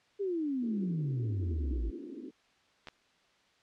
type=exponential sweep; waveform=sine; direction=down; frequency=412.6 to 51.4 Hz; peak=-30 dBFS; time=0.19-1.91 s; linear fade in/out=20 ms
type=band-pass noise; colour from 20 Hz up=pink; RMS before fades=-44 dBFS; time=0.62-2.31 s; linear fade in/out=5 ms; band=250 to 370 Hz; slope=48 dB/octave
type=clicks; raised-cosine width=0.2 ms; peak=-26 dBFS; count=2; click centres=2.872 / 2.885 s
effects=white hiss -67 dBFS RMS until 3.62 s + low-pass 4000 Hz 12 dB/octave